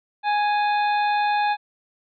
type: harmonic tone with a mistuned harmonic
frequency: 830.6 Hz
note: G#5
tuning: in tune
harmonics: 1 / 2 / 3 / 4 / 5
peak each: -19 / -28 / -31 / -36 / -39 dBFS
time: 0.23-1.57 s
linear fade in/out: 50 ms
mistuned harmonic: 4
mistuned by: +120 cents
effects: none